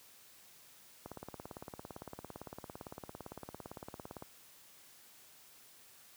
click train, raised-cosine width 1 ms, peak -30 dBFS, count 57, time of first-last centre 1.06-4.224 s, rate 17.7 Hz, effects white hiss -60 dBFS RMS until 6.16 s + high-pass 60 Hz 12 dB/octave

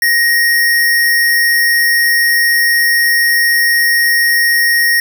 sine tone with sample-and-hold, 1877 Hz, A#6, 11 cents sharp, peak -8 dBFS, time 0.02-5 s, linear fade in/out 2 ms, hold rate 7350 Hz, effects none

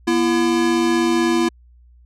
square tone pair together, 241.2 / 337 Hz, B3 / E4, -41 / +38 cents, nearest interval tritone, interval 579 cents, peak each -21 / -17 dBFS, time 0.07-1.49 s, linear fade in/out 10 ms, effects added 60 Hz sine -46 dBFS peak until 2.05 s + low-pass 8000 Hz 12 dB/octave

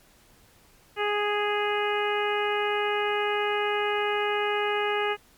harmonic tone, 414.7 Hz, G#4, 3 cents flat, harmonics 1 / 2 / 3 / 4 / 5 / 6 / 7, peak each -27 / -30 / -32 / -33 / -34 / -35 / -35 dBFS, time 0.96-5.17 s, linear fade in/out 50 ms, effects pink hiss -58 dBFS RMS until 5.37 s + MP3 96 kbps

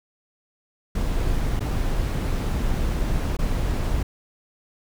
brown noise with dropouts, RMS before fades -23 dBFS, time 0.95-4.03 s, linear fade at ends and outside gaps 5 ms, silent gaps 1.595-1.605 / 3.369-3.388 s, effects none

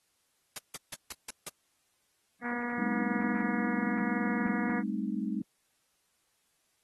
white noise bursts, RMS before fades -38 dBFS, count 6, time 0.56-1.486 s, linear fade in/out 2 ms, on 21 ms, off 160 ms
harmonic tone, 240.6 Hz, B3, 45 cents flat, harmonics 1 / 2 / 3 / 4 / 5 / 6 / 7 / 8 / 9, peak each -35 / -42 / -43 / -43 / -47 / -44 / -42 / -43 / -46 dBFS, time 2.41-4.83 s, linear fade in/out 50 ms
sine chord, A half-diminished seventh, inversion third, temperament equal with one note detuned, 196 / 216.8 / 261.6 / 311.1 Hz, G3 / A3 / C4 / Eb4, 0 / -25 / 0 / 0 cents, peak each -35 / -34 / -38 / -38 dBFS, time 2.78-5.42 s, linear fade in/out 5 ms
effects white hiss -74 dBFS RMS until 6.83 s + AAC 32 kbps

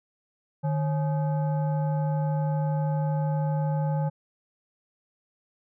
sine tone with frequency modulation, 152.1 Hz, D#3, 39 cents flat, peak -23 dBFS, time 0.63-4.1 s, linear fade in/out 20 ms, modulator 696 Hz, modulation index 0.55, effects none

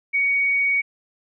sine tone, 2242 Hz, C#7, 19 cents sharp, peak -17 dBFS, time 0.13-0.82 s, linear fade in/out 20 ms, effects none

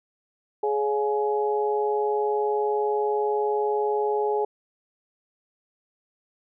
harmonic tone, 140 Hz, C#3, 18 cents sharp, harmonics 3 / 4 / 5 / 6, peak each -23 / -34 / -35 / -27 dBFS, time 0.63-4.45 s, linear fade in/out 5 ms, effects none

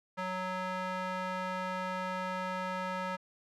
square tone with band-pass filter, 185 Hz, F#3, in tune, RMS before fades -36 dBFS, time 0.17-3.17 s, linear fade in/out 20 ms, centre 1200 Hz, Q 1.2, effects none

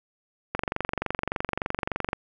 click train, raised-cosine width 0.5 ms, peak -11 dBFS, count 38, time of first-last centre 0.55-2.131 s, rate 23.4 Hz, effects none

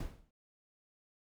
brown noise with exponential decay, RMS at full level -35 dBFS, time 0-0.31 s, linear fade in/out 5 ms, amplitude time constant 66 ms, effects none

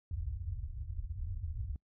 white low-pass noise, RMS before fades -39 dBFS, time 0.11-1.76 s, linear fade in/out 2 ms, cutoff 100 Hz, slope 48 dB/octave, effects noise-tail reverb RT60 0.1 s tail -25 dB re dry

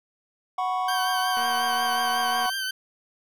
triangle chord, F# suspended fourth, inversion none, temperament equal, 740 / 987.8 / 1108.7 Hz, F#5 / B5 / C#6, 0 / 0 / 0 cents, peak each -24 / -30 / -27 dBFS, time 0.58-2.5 s, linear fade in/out 5 ms
20% pulse tone with vibrato, 1551 Hz, G6, 19 cents flat, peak -22 dBFS, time 0.88-2.71 s, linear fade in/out 5 ms, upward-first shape triangle, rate 5.5 Hz, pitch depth 46 cents each way
click train, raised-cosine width 0.5 ms, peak -23 dBFS, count 258, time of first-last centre 1.37-2.459 s, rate 236 Hz
effects none

